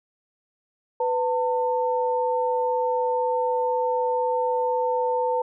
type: tone pair together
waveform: sine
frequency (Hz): 499.2 / 899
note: B4 / A5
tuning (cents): +19 / +37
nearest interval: minor seventh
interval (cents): 1018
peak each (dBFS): -23 / -24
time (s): 1-5.42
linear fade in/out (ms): 5
effects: none